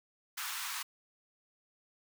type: high-pass noise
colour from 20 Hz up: pink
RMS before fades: -39 dBFS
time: 0.37-0.83 s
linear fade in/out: 10 ms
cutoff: 960 Hz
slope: 48 dB/octave
effects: none